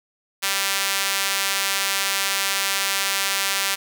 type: tone with high-pass filter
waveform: sawtooth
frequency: 196 Hz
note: G3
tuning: in tune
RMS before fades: -23 dBFS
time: 0.42-3.76 s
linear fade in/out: 20 ms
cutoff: 1900 Hz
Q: 0.63
effects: none